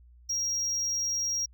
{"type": "tone", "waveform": "triangle", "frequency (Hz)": 5630, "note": "F8", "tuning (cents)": 13, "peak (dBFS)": -26, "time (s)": [0.29, 1.46], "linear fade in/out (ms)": 10, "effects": ["added 60 Hz sine -52 dBFS peak until 1.53 s"]}